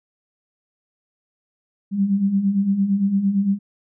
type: beating tone pair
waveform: sine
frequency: 191 / 199.8 Hz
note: G3 / G3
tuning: -45 / +33 cents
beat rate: 8.8 Hz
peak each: -24 / -17 dBFS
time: 1.91-3.59 s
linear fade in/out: 50 ms
effects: none